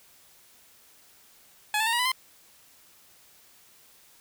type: tone with pitch steps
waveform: 15% pulse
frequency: 846 / 881.4 / 918.3 / 956.8 / 996.8 / 1038.5 Hz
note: G#5 / A5 / A#5 / A#5 / B5 / C6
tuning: +32 / +3 / -26 / +45 / +16 / -13 cents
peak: -17 dBFS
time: 1.74-2.118 s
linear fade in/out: 2 ms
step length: 63 ms
effects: white hiss -57 dBFS RMS until 4.2 s